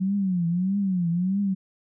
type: tone with vibrato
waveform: sine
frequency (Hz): 184.2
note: F#3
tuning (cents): -7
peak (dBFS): -21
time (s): 0-1.55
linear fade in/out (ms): 20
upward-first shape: triangle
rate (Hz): 1.6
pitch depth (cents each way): 180
effects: none